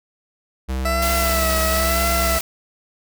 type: tone with pitch glide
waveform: square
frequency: 65.1 to 64.5 Hz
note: C2 to C2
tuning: -8 to -24 cents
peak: -22 dBFS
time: 0.68-2.39 s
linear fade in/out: 20 ms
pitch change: -16 cents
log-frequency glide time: 1.48-2.09 s
type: tone with vibrato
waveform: 20% pulse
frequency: 660 Hz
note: E5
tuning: 2 cents sharp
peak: -15 dBFS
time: 0.85-2.39 s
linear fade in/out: 5 ms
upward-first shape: sine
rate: 0.99 Hz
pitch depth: 46 cents each way
type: noise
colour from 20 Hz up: white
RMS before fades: -25 dBFS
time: 1.02-2.41 s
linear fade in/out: 2 ms
effects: none